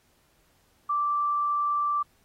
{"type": "tone", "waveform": "sine", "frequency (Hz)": 1171, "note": "D6", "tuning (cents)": -5, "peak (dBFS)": -23, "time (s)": [0.89, 2.03], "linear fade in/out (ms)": 10, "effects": ["pink hiss -66 dBFS RMS until 2.24 s", "AAC 48 kbps"]}